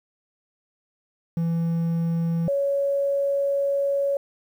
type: tone pair in turn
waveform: triangle / sine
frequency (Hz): 166.8 / 558.9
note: E3 / C#5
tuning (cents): +21 / +14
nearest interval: octave + major sixth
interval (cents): 2093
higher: second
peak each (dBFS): -19 / -20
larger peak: first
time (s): 1.37-2.48 / 2.48-4.17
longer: second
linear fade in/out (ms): 2
effects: 9-bit